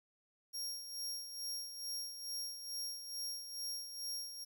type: tone with tremolo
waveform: sawtooth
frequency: 5580 Hz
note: F8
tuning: 2 cents flat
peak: -36 dBFS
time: 0.53-4.45 s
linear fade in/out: 20 ms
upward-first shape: sine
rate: 2.3 Hz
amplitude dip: 60%
effects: 12-bit